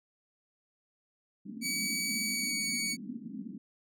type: band-pass noise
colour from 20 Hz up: white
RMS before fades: -42 dBFS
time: 1.45-3.58 s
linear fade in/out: 10 ms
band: 190 to 260 Hz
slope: 48 dB/octave
type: tone with pitch glide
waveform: 15% pulse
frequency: 2271 to 2248 Hz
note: C#7 to C#7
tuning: +41 to +24 cents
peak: -24 dBFS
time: 1.61-2.97 s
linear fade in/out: 50 ms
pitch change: -17 cents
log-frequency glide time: 2.24-2.58 s
effects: none